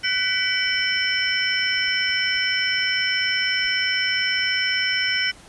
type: tone cluster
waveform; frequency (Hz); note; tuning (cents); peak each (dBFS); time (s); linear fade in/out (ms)
sine; 1505 / 1979 / 2294 / 3014 / 5360; F#6 / B6 / D7 / F#7 / E8; +29 / +3 / -41 / +31 / +28; -26; 0.03-5.32; 20
effects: pink hiss -47 dBFS RMS until 5.48 s + resampled to 24000 Hz